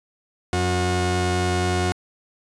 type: tone pair together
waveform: sawtooth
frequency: 90.4 / 361.6 Hz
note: F#2 / F#4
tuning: -40 / -40 cents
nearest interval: 2 octaves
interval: 2400 cents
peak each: -18 dBFS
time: 0.53-1.92 s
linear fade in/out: 0 ms
effects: resampled to 22050 Hz